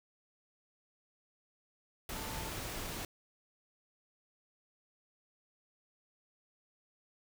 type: tone in noise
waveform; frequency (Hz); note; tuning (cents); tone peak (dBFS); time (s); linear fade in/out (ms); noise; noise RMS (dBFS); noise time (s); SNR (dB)
sine; 888; A5; +16; -48; 2.15-2.49; 2; pink; -41; 2.09-3.05; -10
effects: none